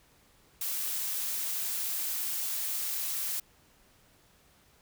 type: noise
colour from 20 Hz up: blue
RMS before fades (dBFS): -33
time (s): 0.61-3.4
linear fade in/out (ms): 5
effects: pink hiss -63 dBFS RMS until 4.81 s